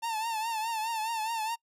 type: tone with vibrato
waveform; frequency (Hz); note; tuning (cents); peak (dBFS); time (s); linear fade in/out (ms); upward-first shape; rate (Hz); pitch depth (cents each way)
45% pulse; 894; A5; +27; -30; 0.02-1.56; 20; triangle; 4.8; 84
effects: noise-tail reverb RT60 0.1 s tail -26 dB re dry + resampled to 32000 Hz